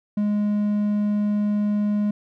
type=tone; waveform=triangle; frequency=207.7 Hz; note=G#3; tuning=in tune; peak=-17 dBFS; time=0.17-2.11 s; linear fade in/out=5 ms; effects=none